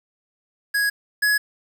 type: tone pair in turn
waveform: square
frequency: 1661.2 / 1683.4 Hz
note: G#6 / G#6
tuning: 0 / +23 cents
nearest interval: unison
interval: 23 cents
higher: second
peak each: -19 / -17 dBFS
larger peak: second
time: 0.74-0.9 / 1.22-1.38 s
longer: neither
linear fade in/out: 10 ms
effects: 8-bit